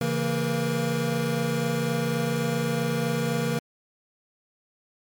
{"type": "tone cluster", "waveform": "square", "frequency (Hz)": [138.6, 166.4, 229.8, 475], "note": ["C#3", "E3", "A#3", "A#4"], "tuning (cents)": [0, 17, -25, 33], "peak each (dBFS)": -30, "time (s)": [0.01, 3.59], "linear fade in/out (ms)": 2, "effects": ["MP3 96 kbps"]}